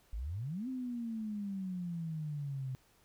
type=exponential two-way sweep; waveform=sine; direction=up then down; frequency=49 to 263.3 to 128.2 Hz; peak=-36 dBFS; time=0.13-2.75 s; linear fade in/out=0 ms; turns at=0.68 s; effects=pink hiss -68 dBFS RMS until 3.04 s